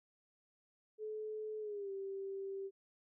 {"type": "tone with pitch glide", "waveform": "sine", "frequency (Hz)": [430.5, 390.2], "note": ["A4", "G4"], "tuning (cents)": [-38, -8], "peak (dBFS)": -40, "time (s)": [0.98, 2.71], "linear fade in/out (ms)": 50, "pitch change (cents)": -170, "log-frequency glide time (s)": [1.6, 1.91], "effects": []}